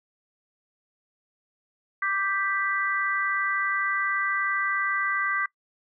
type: chord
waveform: sine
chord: G major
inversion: second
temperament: equal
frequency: 1174.7 / 1568 / 1975.5 Hz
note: D6 / G6 / B6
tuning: 0 / 0 / 0 cents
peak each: -28 dBFS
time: 2.02-5.46 s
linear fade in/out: 5 ms
effects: noise-tail reverb RT60 0.1 s tail -22 dB re dry